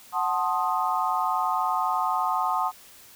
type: chord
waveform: sine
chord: F# diminished seventh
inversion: none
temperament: equal with one note detuned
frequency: 740 / 880 / 1056.2 / 1244.5 Hz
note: F#5 / A5 / C6 / Eb6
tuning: 0 / 0 / +16 / 0 cents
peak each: -28 dBFS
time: 0.12-2.72 s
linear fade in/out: 50 ms
effects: white hiss -50 dBFS RMS until 3.15 s